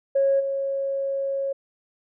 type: tone with level steps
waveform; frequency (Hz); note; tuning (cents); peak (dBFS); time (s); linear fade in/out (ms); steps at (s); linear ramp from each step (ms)
sine; 548; C#5; -20; -16 / -23; 0.15-1.53; 10; 0.39; 20
effects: tanh soft clip ceiling -12 dBFS